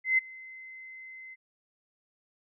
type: tone with ADSR envelope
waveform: sine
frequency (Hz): 2058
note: C7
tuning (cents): -29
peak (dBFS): -19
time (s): 0.04-1.36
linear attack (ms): 140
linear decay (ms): 14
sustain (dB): -24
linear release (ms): 31
effects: none